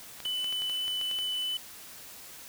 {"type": "clicks", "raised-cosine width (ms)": 0.2, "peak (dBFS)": -24, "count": 10, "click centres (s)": [0.203, 0.256, 0.444, 0.526, 0.62, 0.697, 0.88, 1.013, 1.113, 1.188]}
{"type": "tone", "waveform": "triangle", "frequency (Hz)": 2999, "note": "F#7", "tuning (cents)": 23, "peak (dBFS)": -28, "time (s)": [0.25, 1.57], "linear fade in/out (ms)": 2}
{"effects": ["white hiss -47 dBFS RMS until 2.48 s"]}